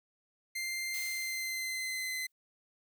sawtooth tone with pitch glide, 2093 to 2044 Hz, C7 to C7, 0 to -41 cents, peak -31 dBFS, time 0.55-2.27 s, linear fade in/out 10 ms, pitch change -41 cents, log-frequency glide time 1.01-2.14 s
blue noise with exponential decay, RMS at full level -42 dBFS, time 0.94-2.32 s, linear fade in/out 1 ms, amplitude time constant 300 ms
effects none

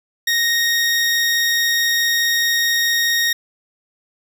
20% pulse tone, 1864.7 Hz, A#6, in tune, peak -10 dBFS, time 0.27-3.33 s, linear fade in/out 5 ms, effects none

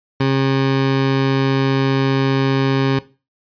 20% pulse tone, 135 Hz, C#3, 45 cents flat, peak -9 dBFS, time 0.2-2.99 s, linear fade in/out 5 ms, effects noise-tail reverb RT60 0.3 s tail -17 dB re dry + resampled to 11025 Hz

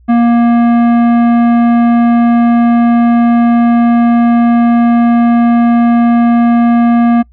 sine tone with tanh clipping, 235.8 Hz, A#3, 20 cents sharp, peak -7 dBFS, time 0.08-7.23 s, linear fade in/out 20 ms, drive 14 dB, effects noise-tail reverb RT60 0.1 s tail -25 dB re dry + added 60 Hz sine -40 dBFS peak until 7.32 s

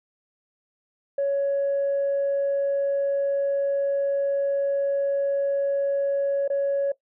sine tone with dropouts, 558 Hz, C#5, 11 cents sharp, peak -19 dBFS, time 1.18-6.92 s, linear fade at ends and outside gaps 5 ms, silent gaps 6.479-6.5 s, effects noise-tail reverb RT60 0.1 s tail -18 dB re dry + tanh soft clip ceiling -18 dBFS

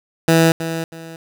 15% pulse tone with echo, 163.7 Hz, E3, 12 cents flat, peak -4 dBFS, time 0.28-0.52 s, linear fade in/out 2 ms, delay 320 ms, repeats 2, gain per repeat -11 dB, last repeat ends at 1.16 s, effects none

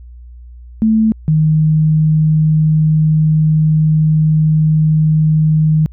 sine tone pair in turn, 220 / 155.56 Hz, A3 / D#3, 0 / 0 cents, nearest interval tritone, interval 600 cents, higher first, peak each -8 dBFS, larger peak neither, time 0.82-1.12 / 1.28-5.86 s, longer second, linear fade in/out 0 ms, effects added 60 Hz sine -32 dBFS peak until 5.92 s

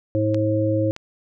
harmonic tone, 107.3 Hz, A2, 43 cents flat, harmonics 1 / 3 / 5, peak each -22 / -22 / -22 dBFS, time 0.15-0.91 s, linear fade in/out 0 ms
clicks, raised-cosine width 0.2 ms, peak -18 dBFS, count 2, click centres 0.345 / 0.964 s
effects none

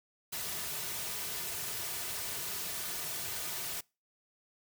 white noise with comb filter, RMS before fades -38 dBFS, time 0.32-3.81 s, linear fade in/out 10 ms, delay 3.7 ms, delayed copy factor -0.5, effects noise-tail reverb RT60 0.3 s tail -26 dB re dry

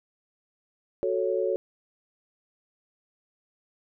sine chord, F# minor, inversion none, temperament equal, 370 / 440 / 554.4 Hz, F#4 / A4 / C#5, 0 / 0 / 0 cents, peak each -28 dBFS, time 1.03-1.56 s, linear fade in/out 0 ms, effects none

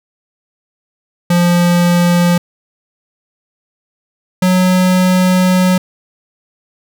square tone pair in turn, 174.61 / 183.7 Hz, F3 / F#3, 0 / -12 cents, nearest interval minor second, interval 88 cents, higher second, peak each -9 dBFS, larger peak neither, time 1.3-2.38 / 4.42-5.78 s, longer second, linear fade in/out 5 ms, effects none

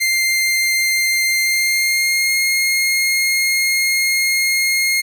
sawtooth tone with pitch glide, 2098 to 2140 Hz, C7 to C7, +4 to +38 cents, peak -11 dBFS, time 0-5.02 s, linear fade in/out 20 ms, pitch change +34 cents, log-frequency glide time 1.36-2.38 s, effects none

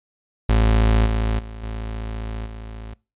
35% pulse tone with level steps, 55 Hz, A1, in tune, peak -12 / -17 / -31 / -25 / -31 dBFS, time 0.49-2.94 s, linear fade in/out 5 ms, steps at 1.05 / 1.38 / 1.62 / 2.45 s, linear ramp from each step 20 ms, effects noise-tail reverb RT60 0.3 s tail -24 dB re dry + resampled to 8000 Hz

